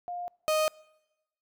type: tone pair in turn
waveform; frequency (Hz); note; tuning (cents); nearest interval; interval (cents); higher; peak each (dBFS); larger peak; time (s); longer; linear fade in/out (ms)
sine / 35% pulse; 707 / 621.2; F5 / D#5; +21 / -3; major second; 224; first; -33 / -22; second; 0.08-0.28 / 0.48-0.68; neither; 0
effects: noise-tail reverb RT60 1.0 s tail -25 dB re dry